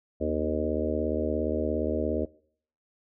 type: harmonic tone with a mistuned harmonic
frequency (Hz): 77.2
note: D#2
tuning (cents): -13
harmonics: 1 / 3 / 4 / 5 / 6 / 7 / 8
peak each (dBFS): -33 / -33 / -33 / -33 / -33 / -33 / -33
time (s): 0.2-2.26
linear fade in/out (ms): 20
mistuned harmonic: 3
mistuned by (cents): +40
effects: noise-tail reverb RT60 0.6 s tail -22 dB re dry